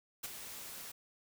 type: noise with ADSR envelope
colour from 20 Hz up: white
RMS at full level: -38 dBFS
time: 0.23-0.92 s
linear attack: 14 ms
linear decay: 22 ms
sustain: -9 dB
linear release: 10 ms
effects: none